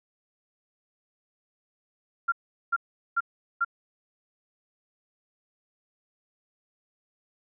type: tone bursts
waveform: sine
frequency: 1383 Hz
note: F6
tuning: 17 cents flat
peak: -21 dBFS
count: 4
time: 2.28-3.648 s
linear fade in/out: 10 ms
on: 42 ms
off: 400 ms
effects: none